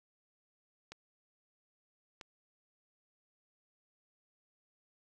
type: clicks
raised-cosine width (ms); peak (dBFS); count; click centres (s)
0.2; -29; 2; 0.92 / 2.212
effects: none